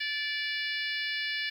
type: harmonic tone with a mistuned harmonic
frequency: 581 Hz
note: D5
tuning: 19 cents flat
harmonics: 3 / 4 / 5 / 6 / 7 / 8 / 9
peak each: -34 / -36 / -38 / -40 / -41 / -42 / -43 dBFS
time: 0-1.5 s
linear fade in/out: 10 ms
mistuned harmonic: 7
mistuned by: +30 cents
effects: 10-bit